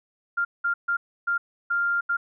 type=tone bursts at uneven times; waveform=sine; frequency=1396.9 Hz; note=F6; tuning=in tune; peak=-21 dBFS; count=6; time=0.37-0.45 / 0.64-0.74 / 0.88-0.97 / 1.27-1.38 / 1.7-2.01 / 2.09-2.17 s; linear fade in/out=10 ms; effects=none